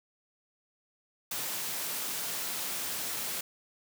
white high-pass noise, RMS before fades -35 dBFS, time 1.31-3.41 s, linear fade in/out 5 ms, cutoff 110 Hz, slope 24 dB/octave, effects none

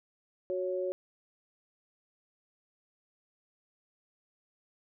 sine tone pair together, 368.4 / 554.4 Hz, F#4 / C#5, -7 / 0 cents, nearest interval perfect fifth, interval 707 cents, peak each -33 / -33 dBFS, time 0.5-0.92 s, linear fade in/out 0 ms, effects none

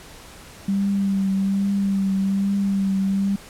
sine tone with vibrato, 196 Hz, G3, in tune, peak -18 dBFS, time 0.68-3.36 s, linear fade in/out 5 ms, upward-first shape triangle, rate 1.2 Hz, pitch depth 30 cents each way, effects pink hiss -43 dBFS RMS until 3.49 s + low-pass 12000 Hz 12 dB/octave

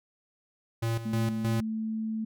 square tone with tremolo, 114.6 Hz, A#2, 29 cents flat, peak -27 dBFS, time 0.82-1.61 s, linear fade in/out 10 ms, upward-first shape square, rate 3.2 Hz, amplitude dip 70%
sine tone, 220.2 Hz, A3, 2 cents sharp, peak -29 dBFS, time 1.05-2.25 s, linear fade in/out 10 ms
effects none

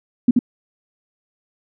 sine tone with echo, 243.9 Hz, B3, 21 cents flat, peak -8 dBFS, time 0.28-0.31 s, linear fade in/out 5 ms, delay 81 ms, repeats 1, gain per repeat -2 dB, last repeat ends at 0.391 s, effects none

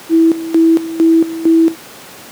sine tone with tremolo, 327.4 Hz, E4, 12 cents flat, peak -5 dBFS, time 0.09-1.76 s, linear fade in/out 50 ms, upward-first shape square, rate 2.2 Hz, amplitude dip 80%, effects pink hiss -34 dBFS RMS until 2.31 s + high-pass 200 Hz 12 dB/octave

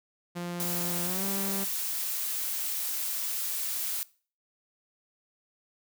sawtooth tone with pitch glide, 174.61 to 195.99 Hz, F3 to G3, 0 to 0 cents, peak -29 dBFS, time 0.35-1.65 s, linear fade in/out 20 ms, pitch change +200 cents, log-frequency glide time 1.05-1.24 s
blue noise, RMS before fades -32 dBFS, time 0.6-4.03 s, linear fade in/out 0 ms
effects noise-tail reverb RT60 0.4 s tail -21 dB re dry

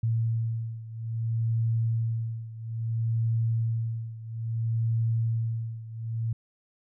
sine beating tone pair, 113.7 / 114.3 Hz, A#2 / A#2, -43 / -34 cents, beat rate 0.6 Hz, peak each -27 / -30 dBFS, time 0.03-6.33 s, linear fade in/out 5 ms, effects none

